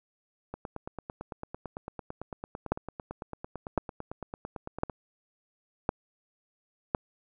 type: two click trains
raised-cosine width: 1 ms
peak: -23 / -11 dBFS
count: 40 / 5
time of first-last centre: 0.54-4.898 / 2.72-6.948 s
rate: 8.95 / 0.946 Hz
effects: none